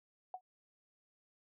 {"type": "tone with exponential decay", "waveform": "sine", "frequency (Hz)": 740, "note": "F#5", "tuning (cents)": 0, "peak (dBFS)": -36, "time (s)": [0.34, 0.41], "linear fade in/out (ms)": 2, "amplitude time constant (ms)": 15, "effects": []}